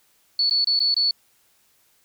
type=tone with dropouts; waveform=sine; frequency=4435 Hz; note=C#8; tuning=in tune; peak=-17 dBFS; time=0.39-1.11 s; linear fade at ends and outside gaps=2 ms; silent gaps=0.497-0.509 / 0.645-0.671 / 0.792-0.803 / 0.943-0.965 s; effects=white hiss -62 dBFS RMS until 2.04 s